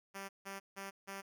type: tone bursts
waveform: 5% pulse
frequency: 196 Hz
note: G3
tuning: in tune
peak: -32 dBFS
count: 4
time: 0.14-1.22 s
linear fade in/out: 20 ms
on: 150 ms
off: 160 ms
effects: none